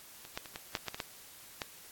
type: clicks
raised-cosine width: 0.2 ms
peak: -30 / -19 / -29 / -23 / -15 / -18 / -23 / -18 / -19 dBFS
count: 9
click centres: 0.251 / 0.375 / 0.458 / 0.559 / 0.752 / 0.883 / 0.945 / 1.002 / 1.618 s
effects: white hiss -53 dBFS RMS until 1.91 s + AAC 64 kbps